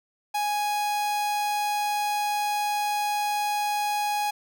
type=tone; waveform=45% pulse; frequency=830.6 Hz; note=G#5; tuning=in tune; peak=-24 dBFS; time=0.34-4.31 s; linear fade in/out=10 ms; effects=none